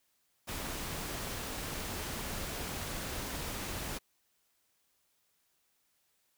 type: noise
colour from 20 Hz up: pink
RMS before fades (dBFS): -39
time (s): 0.47-3.99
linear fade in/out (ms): 20
effects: white hiss -75 dBFS RMS until 6.37 s